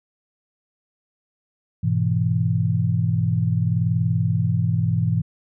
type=chord; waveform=sine; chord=E major; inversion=first; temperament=just; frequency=103.01 / 123.61 / 164.81 Hz; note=G#2 / B2 / E3; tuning=-14 / +2 / 0 cents; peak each=-22 dBFS; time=1.83-5.22 s; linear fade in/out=10 ms; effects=none